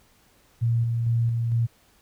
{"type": "tone with tremolo", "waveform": "sine", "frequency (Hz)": 116.54, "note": "A#2", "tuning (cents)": 0, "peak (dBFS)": -19, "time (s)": [0.61, 1.67], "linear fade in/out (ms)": 20, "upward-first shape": "square", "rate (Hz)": 2.2, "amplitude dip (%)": 30, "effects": ["pink hiss -60 dBFS RMS until 2.01 s"]}